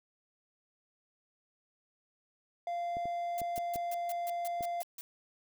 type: tone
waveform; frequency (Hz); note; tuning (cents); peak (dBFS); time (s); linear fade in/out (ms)
triangle; 693; F5; -14; -31; 2.67-4.82; 2
type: clicks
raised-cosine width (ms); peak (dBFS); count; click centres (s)
2; -31; 6; 2.969 / 3.056 / 3.417 / 3.579 / 3.758 / 4.608
type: noise bursts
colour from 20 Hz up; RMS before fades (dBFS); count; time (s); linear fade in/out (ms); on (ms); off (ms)
blue; -44; 10; 3.38-5.01; 0; 28; 150
effects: none